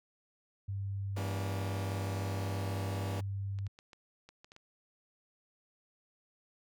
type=tone; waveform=sine; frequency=98.7 Hz; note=G2; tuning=12 cents sharp; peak=-34 dBFS; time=0.68-3.68 s; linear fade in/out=10 ms
type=chord; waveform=15% pulse; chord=E diminished seventh; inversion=none; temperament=just; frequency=164.81 / 197.78 / 237.3 / 284.8 Hz; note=E3 / G3 / Bb3 / Db4; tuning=0 / +16 / +31 / +47 cents; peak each=-38 dBFS; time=1.16-3.21 s; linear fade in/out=10 ms
type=clicks; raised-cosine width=0.2 ms; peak=-36 dBFS; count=8; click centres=3.588 / 3.667 / 3.789 / 3.932 / 4.29 / 4.445 / 4.519 / 4.564 s
effects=none